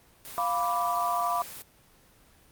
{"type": "noise", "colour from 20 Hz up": "white", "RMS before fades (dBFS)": -42, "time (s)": [0.25, 1.62], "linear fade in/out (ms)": 0}
{"type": "chord", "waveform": "sine", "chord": "B diminished", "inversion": "second", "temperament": "equal with one note detuned", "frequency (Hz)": [698.5, 987.8, 1169.9], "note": ["F5", "B5", "D6"], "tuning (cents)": [0, 0, -7], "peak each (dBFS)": -29, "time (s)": [0.38, 1.42], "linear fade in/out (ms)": 0}
{"effects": ["pink hiss -59 dBFS RMS until 2.51 s", "Opus 24 kbps"]}